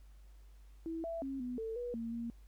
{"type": "tone with pitch steps", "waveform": "sine", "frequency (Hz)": [327.2, 665, 270.5, 248.1, 446.6, 485.2, 229.6, 233.4], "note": ["E4", "E5", "C#4", "B3", "A4", "B4", "A#3", "A#3"], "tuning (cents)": [-13, 15, -42, 8, 26, -31, -26, 2], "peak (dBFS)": -37, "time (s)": [0.86, 2.3], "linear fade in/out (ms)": 0, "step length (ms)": 180, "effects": ["added 50 Hz sine -54 dBFS peak until 2.47 s", "pink hiss -72 dBFS RMS until 2.47 s"]}